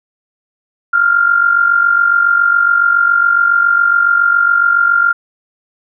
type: tone with amplitude modulation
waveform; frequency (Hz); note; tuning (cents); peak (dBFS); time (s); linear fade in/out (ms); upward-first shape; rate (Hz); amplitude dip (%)
sine; 1396.9; F6; 0; -5; 0.93-5.13; 10; sine; 47.2; 65
effects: none